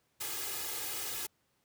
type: noise with comb filter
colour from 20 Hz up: white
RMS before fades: -38 dBFS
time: 0.2-1.27 s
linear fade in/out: 10 ms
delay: 2.4 ms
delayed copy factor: +0.95
effects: pink hiss -75 dBFS RMS until 1.64 s + high-pass 80 Hz 12 dB/octave